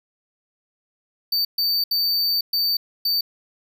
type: tone bursts at uneven times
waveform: square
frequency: 4588 Hz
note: D8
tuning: 41 cents flat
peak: -19 dBFS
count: 5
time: 1.32-1.45 / 1.58-1.84 / 1.91-2.41 / 2.53-2.77 / 3.05-3.21 s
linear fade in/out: 5 ms
effects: none